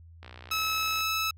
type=click train; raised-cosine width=0.3 ms; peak=-29 dBFS; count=49; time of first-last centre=0.23-1.007 s; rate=61.8 Hz
type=tone with pitch glide; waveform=15% pulse; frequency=1296 to 1303.5 Hz; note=E6 to E6; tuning=-30 to -20 cents; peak=-20 dBFS; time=0.51-1.31 s; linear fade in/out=5 ms; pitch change=+10 cents; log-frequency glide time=0.72-1.14 s
effects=added 83 Hz sine -48 dBFS peak until 1.37 s